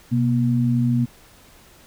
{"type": "tone pair together", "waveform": "sine", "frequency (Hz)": [126.4, 238.6], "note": ["B2", "A#3"], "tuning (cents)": [41, 41], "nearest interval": "major seventh", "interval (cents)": 1100, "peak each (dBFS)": -19, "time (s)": [0.11, 1.06], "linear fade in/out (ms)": 20, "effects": ["pink hiss -50 dBFS RMS until 1.86 s"]}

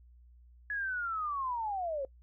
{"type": "linear sweep", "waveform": "sine", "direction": "down", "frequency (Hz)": [1700, 523.3], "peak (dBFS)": -32, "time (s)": [0.7, 2.05], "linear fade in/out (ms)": 2, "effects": ["noise-tail reverb RT60 0.1 s tail -23 dB re dry", "added 60 Hz sine -55 dBFS peak until 2.22 s"]}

